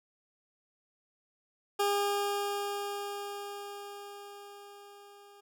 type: tone with level ramp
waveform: 20% pulse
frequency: 405.3 Hz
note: G#4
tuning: 42 cents flat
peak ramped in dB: -21 to -49 dBFS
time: 1.79-5.41 s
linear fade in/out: 10 ms
effects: none